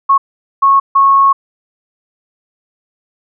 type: tone bursts at uneven times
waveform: sine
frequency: 1098 Hz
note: C#6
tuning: 17 cents flat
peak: -5 dBFS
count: 3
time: 0.09-0.18 / 0.62-0.8 / 0.95-1.33 s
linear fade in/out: 10 ms
effects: none